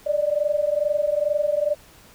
sine tone pair together, 582 / 604.3 Hz, D5 / D5, -16 / +49 cents, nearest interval minor second, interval 65 cents, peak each -22 dBFS, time 0.06-1.75 s, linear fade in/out 10 ms, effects pink hiss -50 dBFS RMS until 2.14 s

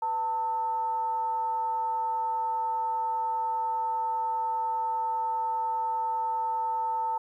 sine tone with frequency modulation, 895 Hz, A5, 29 cents sharp, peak -26 dBFS, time 0.02-7.18 s, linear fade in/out 5 ms, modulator 397 Hz, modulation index 0.28, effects 11-bit

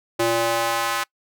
square tone with high-pass filter sweep, 115.6 Hz, A#2, 14 cents flat, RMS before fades -22 dBFS, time 0.19-1.04 s, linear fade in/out 10 ms, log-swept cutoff 390 to 1200 Hz, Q 1.4, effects noise-tail reverb RT60 0.1 s tail -25 dB re dry

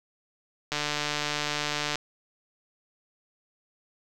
click train, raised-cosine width 0.2 ms, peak -11 dBFS, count 184, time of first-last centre 0.72-1.956 s, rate 148 Hz, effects none

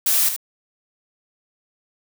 blue noise with echo, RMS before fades -18 dBFS, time 0.06-0.29 s, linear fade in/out 5 ms, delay 74 ms, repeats 1, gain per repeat -8 dB, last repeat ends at 0.364 s, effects none

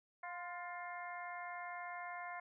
harmonic tone with a mistuned harmonic, 352.9 Hz, F4, 18 cents sharp, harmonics 2 / 3 / 4 / 5 / 6, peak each -47 / -49 / -53 / -52 / -51 dBFS, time 0.23-2.4 s, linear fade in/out 5 ms, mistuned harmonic 3, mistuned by -29 cents, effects none

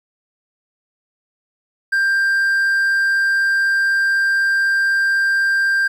triangle tone, 1586 Hz, G6, 20 cents sharp, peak -12 dBFS, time 1.92-5.88 s, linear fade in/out 10 ms, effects 9-bit

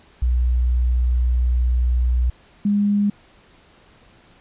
sine tone pair in turn, 61.3 / 204.3 Hz, B1 / G#3, -12 / -28 cents, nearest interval octave + major sixth, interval 2084 cents, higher second, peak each -15 dBFS, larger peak neither, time 0.22-2.3 / 2.65-3.1 s, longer first, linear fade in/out 5 ms, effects pink hiss -52 dBFS RMS until 4.4 s + resampled to 8000 Hz

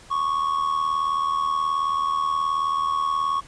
triangle tone with amplitude modulation, 1108.7 Hz, C#6, in tune, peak -16 dBFS, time 0.1-3.41 s, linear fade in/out 20 ms, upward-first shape sine, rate 78.7 Hz, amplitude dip 65%, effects pink hiss -48 dBFS RMS until 3.47 s + resampled to 22050 Hz

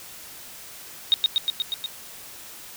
sine tone with echo, 3729 Hz, A#7, in tune, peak -13 dBFS, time 1.12-1.14 s, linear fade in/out 0 ms, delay 120 ms, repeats 6, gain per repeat -2 dB, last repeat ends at 1.86 s, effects white hiss -42 dBFS RMS until 2.76 s

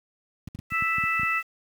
clicks, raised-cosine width 5 ms, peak -23 dBFS, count 9, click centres 0.476 / 0.55 / 0.59 / 0.721 / 0.823 / 0.983 / 1.038 / 1.196 / 1.232 s
harmonic tone, 659.3 Hz, E5, in tune, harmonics 2 / 3 / 4, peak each -27 / -27 / -27 dBFS, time 0.7-1.43 s, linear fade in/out 50 ms
effects high-pass 80 Hz 12 dB/octave + 8-bit

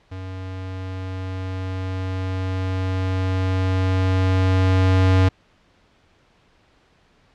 square tone with level ramp, 93.7 Hz, F#2, 22 cents sharp, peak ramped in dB -31 to -13 dBFS, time 0.11-5.29 s, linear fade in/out 10 ms, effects pink hiss -58 dBFS RMS until 7.34 s + low-pass 4000 Hz 12 dB/octave

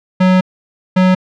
square tone bursts at uneven times, 185 Hz, F#3, in tune, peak -8 dBFS, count 2, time 0.2-0.41 / 0.96-1.15 s, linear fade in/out 10 ms, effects low-pass 3000 Hz 12 dB/octave

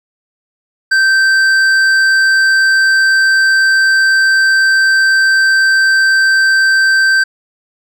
sine tone with hard clipping, 1558 Hz, G6, 11 cents flat, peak -9 dBFS, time 0.91-7.24 s, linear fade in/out 10 ms, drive 8 dB, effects none

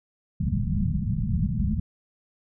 white low-pass noise, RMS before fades -25 dBFS, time 0.4-1.8 s, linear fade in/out 5 ms, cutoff 220 Hz, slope 96 dB/octave, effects none

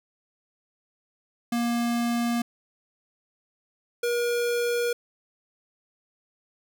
square tone pair in turn, 236.5 / 477.8 Hz, A#3 / A#4, +25 / +43 cents, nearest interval octave, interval 1218 cents, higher second, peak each -24 dBFS, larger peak neither, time 1.52-2.42 / 4.03-4.93 s, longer neither, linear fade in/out 5 ms, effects none

